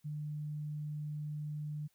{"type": "tone", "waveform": "sine", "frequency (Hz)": 150, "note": "D3", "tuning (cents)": 37, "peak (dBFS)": -37, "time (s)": [0.04, 1.88], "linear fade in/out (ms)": 20, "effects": ["white hiss -75 dBFS RMS until 1.94 s"]}